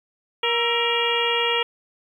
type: harmonic tone with a mistuned harmonic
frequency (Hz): 471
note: A#4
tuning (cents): +18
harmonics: 1 / 2 / 3 / 4 / 5 / 6 / 7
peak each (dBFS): -25 / -27 / -30 / -30 / -27 / -25 / -27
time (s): 0.43-1.63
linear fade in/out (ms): 5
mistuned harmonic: 3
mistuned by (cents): -93
effects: 9-bit

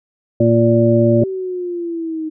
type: harmonic tone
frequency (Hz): 116.2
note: A#2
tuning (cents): -5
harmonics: 1 / 2 / 3 / 5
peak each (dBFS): -15 / -15 / -15 / -15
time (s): 0.4-1.24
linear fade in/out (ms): 5
type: exponential sweep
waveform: sine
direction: down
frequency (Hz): 389.2 to 311.1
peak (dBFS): -20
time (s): 1.2-2.3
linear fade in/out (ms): 20
effects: none

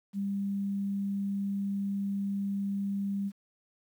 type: tone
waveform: sine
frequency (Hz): 198.8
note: G3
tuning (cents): +25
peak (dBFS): -29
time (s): 0.13-3.32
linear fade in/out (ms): 50
effects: 10-bit

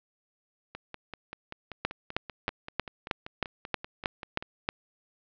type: two click trains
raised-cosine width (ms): 0.3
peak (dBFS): -10 / -22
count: 10 / 20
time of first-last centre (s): 1.85-4.689 / 0.75-4.425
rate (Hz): 3.17 / 5.17
effects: low-pass 4000 Hz 12 dB/octave

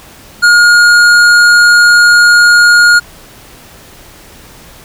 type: tone with hard clipping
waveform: sine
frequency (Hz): 1428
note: F6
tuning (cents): +38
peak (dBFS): -4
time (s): 0.42-3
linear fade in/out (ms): 20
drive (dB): 11
effects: pink hiss -36 dBFS RMS until 4.84 s

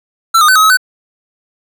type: tone with pitch steps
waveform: square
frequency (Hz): 1339 / 1229 / 1517 / 1269 / 1283 / 1507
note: E6 / D#6 / F#6 / D#6 / E6 / F#6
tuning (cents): +27 / -22 / +43 / +34 / -47 / +31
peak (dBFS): -6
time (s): 0.34-0.772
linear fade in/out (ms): 10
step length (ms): 72
effects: none

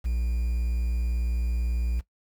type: tone with quantisation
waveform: triangle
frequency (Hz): 59.1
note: A#1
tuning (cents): +24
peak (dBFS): -22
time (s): 0.04-2.01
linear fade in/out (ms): 20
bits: 8
effects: noise-tail reverb RT60 0.1 s tail -17 dB re dry

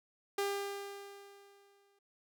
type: tone with exponential decay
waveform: sawtooth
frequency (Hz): 400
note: G4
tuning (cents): +35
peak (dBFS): -27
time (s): 0.38-1.99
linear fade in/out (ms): 5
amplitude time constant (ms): 350
effects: none

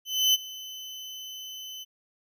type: tone with ADSR envelope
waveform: 35% pulse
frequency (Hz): 3033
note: F#7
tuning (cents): +42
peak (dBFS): -16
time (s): 0.05-1.85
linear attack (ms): 290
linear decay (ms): 26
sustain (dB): -20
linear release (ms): 27
effects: none

